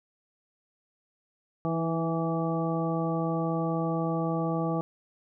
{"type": "harmonic tone with a mistuned harmonic", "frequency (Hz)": 164.81, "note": "E3", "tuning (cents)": 0, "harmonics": [1, 2, 3, 4, 5, 7], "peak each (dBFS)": [-29, -32, -34, -35, -36, -37], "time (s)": [1.65, 4.81], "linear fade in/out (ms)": 0, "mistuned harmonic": 2, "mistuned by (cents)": -20, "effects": []}